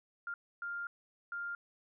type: tone bursts at uneven times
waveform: sine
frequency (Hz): 1400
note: F6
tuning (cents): +4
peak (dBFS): -37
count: 3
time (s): 0.27-0.34 / 0.62-0.87 / 1.32-1.55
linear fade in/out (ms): 2
effects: none